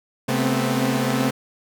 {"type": "tone cluster", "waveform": "sawtooth", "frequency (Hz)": [132.8, 218.9, 246.8, 263], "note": ["C3", "A3", "B3", "C4"], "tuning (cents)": [26, -9, -1, 9], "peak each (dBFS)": -21, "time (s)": [0.28, 1.31], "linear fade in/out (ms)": 10, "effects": []}